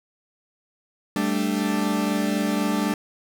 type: chord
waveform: 40% pulse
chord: G suspended second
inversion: none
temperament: equal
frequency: 196 / 220 / 293.7 Hz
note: G3 / A3 / D4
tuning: 0 / 0 / 0 cents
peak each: -25 dBFS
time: 1.16-2.94 s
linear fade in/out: 2 ms
effects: none